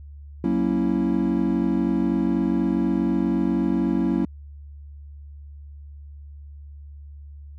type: chord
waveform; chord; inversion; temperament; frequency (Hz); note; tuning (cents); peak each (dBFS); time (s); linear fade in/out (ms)
triangle; F# dominant seventh; none; equal; 185 / 233.1 / 277.2 / 329.6; F#3 / A#3 / C#4 / E4; 0 / 0 / 0 / 0; -23; 0.44-4.25; 2
effects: added 72 Hz sine -38 dBFS peak until 7.58 s